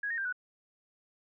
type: tone with pitch steps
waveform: sine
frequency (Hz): 1658 / 1848 / 1585 / 1480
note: G#6 / A#6 / G6 / F#6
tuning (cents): -3 / -16 / +19 / 0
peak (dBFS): -31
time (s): 0.03-0.326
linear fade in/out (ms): 5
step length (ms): 74
effects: none